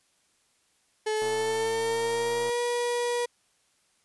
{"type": "tone with pitch glide", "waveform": "35% pulse", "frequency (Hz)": [431.5, 481.6], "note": ["A4", "B4"], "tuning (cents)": [-34, -44], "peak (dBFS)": -24, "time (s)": [1.06, 3.26], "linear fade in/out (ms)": 10, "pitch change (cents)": 190, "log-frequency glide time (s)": [1.17, 2.6]}
{"type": "noise", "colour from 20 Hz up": "violet", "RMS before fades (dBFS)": -39, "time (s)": [1.16, 3.25], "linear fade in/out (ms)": 5}
{"type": "click train", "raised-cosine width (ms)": 1, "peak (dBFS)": -28, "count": 145, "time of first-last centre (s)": [1.22, 2.494], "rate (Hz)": 113}
{"effects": ["white hiss -68 dBFS RMS until 4.04 s", "resampled to 24000 Hz"]}